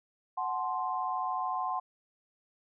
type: chord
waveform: sine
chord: F# diminished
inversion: none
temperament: equal with one note detuned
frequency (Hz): 740 / 859.9 / 1046.5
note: F#5 / A5 / C6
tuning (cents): 0 / -40 / 0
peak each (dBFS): -34 / -37 / -33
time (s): 0.37-1.8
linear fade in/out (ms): 10
effects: none